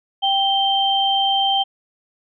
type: tone pair together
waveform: sine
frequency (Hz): 784 / 3136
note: G5 / G7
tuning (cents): 0 / 0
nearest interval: 2 octaves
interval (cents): 2400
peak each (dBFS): -18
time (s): 0.22-1.64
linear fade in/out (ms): 20
effects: none